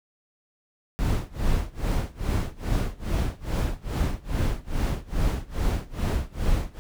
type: noise with tremolo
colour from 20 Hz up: brown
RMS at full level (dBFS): -22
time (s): 0.99-6.79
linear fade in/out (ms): 0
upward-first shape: sine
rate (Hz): 2.4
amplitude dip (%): 95
effects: none